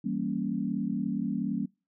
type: chord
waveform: sine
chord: E diminished seventh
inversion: none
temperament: equal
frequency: 164.81 / 196 / 233.1 / 277.2 Hz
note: E3 / G3 / Bb3 / Db4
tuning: 0 / 0 / 0 / 0 cents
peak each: -38 / -32 / -32 / -34 dBFS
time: 0.04-1.66 s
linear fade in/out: 10 ms
effects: noise-tail reverb RT60 0.3 s tail -25 dB re dry